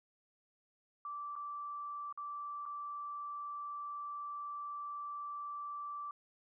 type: tone with dropouts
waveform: sine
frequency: 1166 Hz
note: D6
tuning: 13 cents flat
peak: -40 dBFS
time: 1.05-6.11 s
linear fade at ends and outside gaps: 2 ms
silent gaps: 1.355-1.362 / 2.126-2.175 / 2.655-2.661 s
effects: none